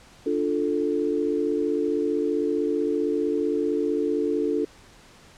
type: chord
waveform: sine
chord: D minor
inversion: none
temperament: equal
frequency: 293.7 / 349.2 / 440 Hz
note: D4 / F4 / A4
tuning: 0 / 0 / 0 cents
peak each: -26 / -27 / -25 dBFS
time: 0.26-4.65 s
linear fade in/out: 5 ms
effects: pink hiss -51 dBFS RMS until 5.37 s + low-pass 8000 Hz 12 dB/octave